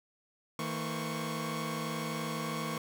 sawtooth tone cluster, 160 / 228 / 508 / 1076 / 1119 Hz, D#3 / A#3 / B4 / C6 / C#6, +49 / -38 / +49 / +48 / +16 cents, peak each -34 / -35 / -40 / -40 / -38 dBFS, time 0.59-2.78 s, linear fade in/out 2 ms, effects none

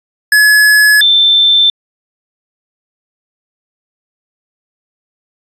square / sine tone pair in turn, 1700 / 3551 Hz, G#6 / A7, +40 / +15 cents, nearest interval octave + minor second, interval 1275 cents, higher second, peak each -5 dBFS, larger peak neither, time 0.32-1.01 / 1.01-1.7 s, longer neither, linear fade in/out 2 ms, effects resampled to 32000 Hz

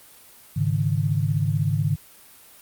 sine chord, Ab suspended fourth, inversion none, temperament equal with one note detuned, 103.83 / 139.47 / 155.56 Hz, Ab2 / Db3 / Eb3, 0 / +11 / 0 cents, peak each -24 dBFS, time 0.56-1.96 s, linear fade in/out 10 ms, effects white hiss -49 dBFS RMS until 2.61 s + Opus 32 kbps

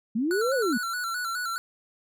sine linear two-way sweep, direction up then down, 204.8 to 558 to 204.8 Hz, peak -23 dBFS, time 0.15-0.78 s, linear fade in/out 10 ms, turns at 0.54 s
square tone with vibrato, 1412 Hz, F6, 19 cents sharp, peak -29 dBFS, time 0.31-1.58 s, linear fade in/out 0 ms, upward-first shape square, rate 4.8 Hz, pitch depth 72 cents each way
effects none

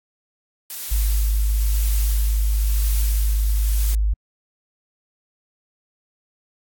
blue noise with tremolo, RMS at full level -29 dBFS, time 0.7-3.95 s, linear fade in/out 2 ms, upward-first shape sine, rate 1 Hz, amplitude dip 45%
sine tone, 51.91 Hz, G#1, in tune, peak -16 dBFS, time 0.91-4.14 s, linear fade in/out 10 ms
effects AAC 64 kbps

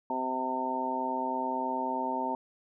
harmonic tone, 129.4 Hz, C3, 19 cents flat, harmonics 2 / 3 / 4 / 5 / 6 / 7, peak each -36 / -40 / -41 / -38 / -41 / -31 dBFS, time 0.1-2.35 s, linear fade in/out 2 ms, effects none

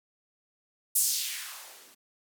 violet noise with band-pass filter sweep, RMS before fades -32 dBFS, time 0.95-1.95 s, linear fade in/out 10 ms, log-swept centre 9800 to 210 Hz, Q 1.6, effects none

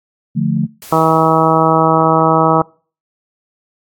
sine chord, D minor, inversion none, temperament equal, 146.83 / 174.61 / 220 Hz, D3 / F3 / A3, 0 / 0 / 0 cents, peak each -17 dBFS, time 0.35-0.67 s, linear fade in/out 20 ms
white noise with exponential decay, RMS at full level -32 dBFS, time 0.82-2.11 s, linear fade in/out 1 ms, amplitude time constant 280 ms
harmonic tone, 160.7 Hz, E3, 44 cents flat, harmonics 1 / 2 / 3 / 4 / 5 / 6 / 7 / 8, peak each -17 / -17 / -17 / -17 / -17 / -17 / -17 / -17 dBFS, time 0.92-2.62 s, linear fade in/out 5 ms
effects noise-tail reverb RT60 0.4 s tail -24 dB re dry + AAC 64 kbps

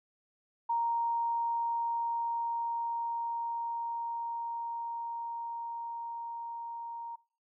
sine tone with level ramp, 932.3 Hz, A#5, in tune, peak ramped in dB -27 to -38 dBFS, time 0.69-7.16 s, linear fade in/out 10 ms, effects noise-tail reverb RT60 0.5 s tail -24 dB re dry

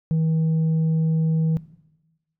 sine tone, 160.3 Hz, E3, 48 cents flat, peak -15 dBFS, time 0.11-1.57 s, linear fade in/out 0 ms, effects noise-tail reverb RT60 1.0 s tail -18 dB re dry + tanh soft clip ceiling -17 dBFS

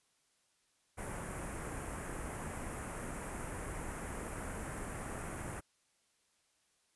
pink band-stop noise, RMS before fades -42 dBFS, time 0.97-5.61 s, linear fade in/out 20 ms, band 2100 to 8400 Hz, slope 24 dB/octave, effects white hiss -75 dBFS RMS until 6.95 s + resampled to 24000 Hz

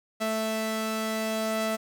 sawtooth tone pair together, 220 / 659.3 Hz, A3 / E5, 0 / 0 cents, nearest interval octave + perfect fifth, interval 1900 cents, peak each -26 dBFS, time 0.2-1.77 s, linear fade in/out 20 ms, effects none

